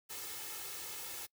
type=noise with comb filter; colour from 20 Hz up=white; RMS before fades=-44 dBFS; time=0.09-1.27 s; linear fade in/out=20 ms; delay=2.3 ms; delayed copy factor=+0.75; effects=noise-tail reverb RT60 0.1 s tail -23 dB re dry + high-pass 100 Hz 12 dB/octave